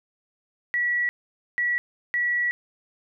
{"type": "tone bursts at uneven times", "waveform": "sine", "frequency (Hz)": 1937, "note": "B6", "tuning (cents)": -34, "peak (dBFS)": -21, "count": 3, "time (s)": [[0.74, 1.09], [1.58, 1.78], [2.14, 2.51]], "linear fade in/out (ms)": 0, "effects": []}